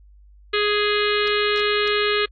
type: harmonic tone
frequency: 416.1 Hz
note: G#4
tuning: 3 cents sharp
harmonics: 1 / 3 / 4 / 5 / 6 / 7 / 8 / 9 / 10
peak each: -21 / -26 / -27 / -28 / -29 / -29 / -30 / -31 / -31 dBFS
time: 0.53-2.26 s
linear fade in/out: 10 ms
effects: added 50 Hz sine -46 dBFS peak until 2.31 s + AAC 64 kbps